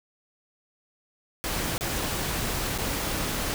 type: noise with dropouts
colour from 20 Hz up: pink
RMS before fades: -29 dBFS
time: 1.44-3.54 s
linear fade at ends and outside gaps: 0 ms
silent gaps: 1.779-1.809 / 2.778-2.785 s
effects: none